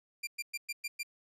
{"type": "tone bursts", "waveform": "sawtooth", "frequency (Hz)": 2380, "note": "D7", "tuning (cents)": 22, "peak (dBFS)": -31, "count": 6, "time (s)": [0.23, 1.032], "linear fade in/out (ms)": 10, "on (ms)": 42, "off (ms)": 110, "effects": ["resampled to 32000 Hz"]}